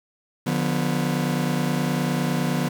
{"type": "chord", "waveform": "40% pulse", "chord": "B diminished", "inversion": "first", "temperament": "just", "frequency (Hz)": [148.16, 177.8, 246.9], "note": ["D3", "F3", "B3"], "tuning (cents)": [16, 31, 0], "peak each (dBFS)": -25, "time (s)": [0.46, 2.69], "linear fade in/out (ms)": 10, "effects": ["8-bit"]}